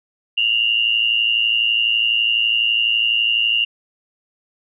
sine tone pair together, 2774 / 2886 Hz, F7 / F#7, -12 / -44 cents, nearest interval minor second, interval 68 cents, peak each -17 / -18 dBFS, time 0.37-3.65 s, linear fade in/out 10 ms, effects none

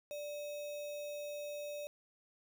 sine tone with sample-and-hold, 587.3 Hz, D5, in tune, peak -40 dBFS, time 0.11-1.87 s, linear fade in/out 0 ms, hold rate 3150 Hz, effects none

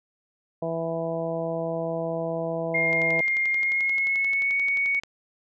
harmonic tone, 164.81 Hz, E3, in tune, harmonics 1 / 2 / 3 / 4 / 5 / 6, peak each -33 / -35 / -31 / -29 / -41 / -41 dBFS, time 0.62-3.21 s, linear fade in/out 5 ms
sine tone with pitch glide, 2121 to 2230 Hz, C7 to C#7, +23 to +10 cents, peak -21 dBFS, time 2.74-5 s, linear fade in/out 10 ms, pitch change +87 cents, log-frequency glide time 3.49-4.58 s
click train, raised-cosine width 0.2 ms, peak -23 dBFS, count 25, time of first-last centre 2.93-5.035 s, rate 11.4 Hz
effects none

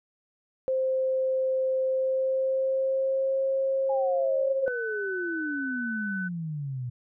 sine tone with pitch glide, 523.3 to 536.5 Hz, C5 to C5, 0 to +43 cents, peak -23 dBFS, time 0.68-4.68 s, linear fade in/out 0 ms, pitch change +43 cents, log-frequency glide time 1.86-3.43 s
sine exponential sweep, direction down, 835 to 120 Hz, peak -30 dBFS, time 3.89-6.9 s, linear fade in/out 10 ms
sine tone, 1504 Hz, F#6, 28 cents sharp, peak -31 dBFS, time 4.66-6.29 s, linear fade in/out 20 ms
effects none

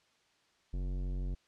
sine tone with tanh clipping, 46.05 Hz, F#1, 7 cents flat, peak -35 dBFS, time 0.73-1.35 s, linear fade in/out 10 ms, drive 16 dB, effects white hiss -70 dBFS RMS until 1.47 s + low-pass 5000 Hz 12 dB/octave

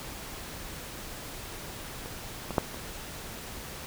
clicks, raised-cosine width 1 ms, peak -26 / -19 / -8 / -26 dBFS, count 4, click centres 2.059 / 2.507 / 2.582 / 2.744 s, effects pink hiss -41 dBFS RMS until 3.86 s

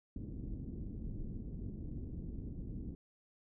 pink low-pass noise, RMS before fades -43 dBFS, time 0.16-2.95 s, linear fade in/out 2 ms, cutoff 310 Hz, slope 24 dB/octave, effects none

